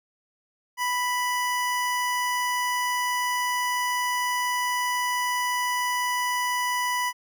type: tone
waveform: 25% pulse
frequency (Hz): 987.8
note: B5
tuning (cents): 0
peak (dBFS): -20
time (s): 0.77-7.13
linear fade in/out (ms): 50
effects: none